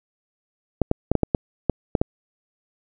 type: clicks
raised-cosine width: 2 ms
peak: -4 dBFS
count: 9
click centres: 0.817 / 0.914 / 1.116 / 1.153 / 1.233 / 1.348 / 1.697 / 1.952 / 2.015 s
effects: none